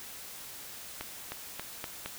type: accelerating click train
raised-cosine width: 0.3 ms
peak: -20 dBFS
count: 5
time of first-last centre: 1.01-2.06 s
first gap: 310 ms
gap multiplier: 0.89
effects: white hiss -45 dBFS RMS until 2.18 s